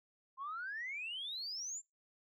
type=exponential sweep; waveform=sine; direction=up; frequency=1038 to 7459 Hz; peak=-39 dBFS; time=0.37-1.82 s; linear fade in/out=50 ms; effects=noise-tail reverb RT60 0.2 s tail -24 dB re dry + tanh soft clip ceiling -35 dBFS